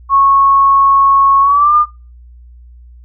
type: tone with pitch glide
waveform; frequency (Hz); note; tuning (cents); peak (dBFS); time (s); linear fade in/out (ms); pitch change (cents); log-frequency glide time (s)
sine; 1100 to 1206.5; C#6 to D6; -14 to +46; -6; 0.09-1.86; 50; +160; 1.41-1.75
effects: noise-tail reverb RT60 0.3 s tail -19 dB re dry + added 60 Hz sine -35 dBFS peak until 3.04 s